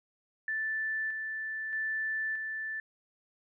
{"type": "tone with tremolo", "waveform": "sine", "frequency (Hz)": 1760, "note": "A6", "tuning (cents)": 0, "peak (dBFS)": -30, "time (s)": [0.48, 2.8], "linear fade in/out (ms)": 2, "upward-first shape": "square", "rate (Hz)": 0.8, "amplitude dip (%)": 35, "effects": []}